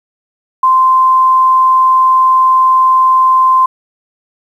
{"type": "tone", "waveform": "sine", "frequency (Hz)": 1040, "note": "C6", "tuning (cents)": -11, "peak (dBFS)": -5, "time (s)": [0.63, 3.66], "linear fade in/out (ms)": 5, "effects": ["7-bit"]}